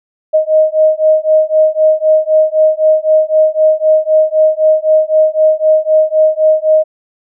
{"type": "beating tone pair", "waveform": "sine", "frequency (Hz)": [622.3, 626.2], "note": ["D#5", "D#5"], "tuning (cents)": [0, 11], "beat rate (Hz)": 3.9, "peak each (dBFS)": -10, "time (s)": [0.33, 6.84], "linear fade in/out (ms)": 20, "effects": []}